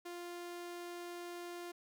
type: tone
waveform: sawtooth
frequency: 349.2 Hz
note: F4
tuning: in tune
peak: -40 dBFS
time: 0.05-1.72 s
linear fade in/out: 10 ms
effects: none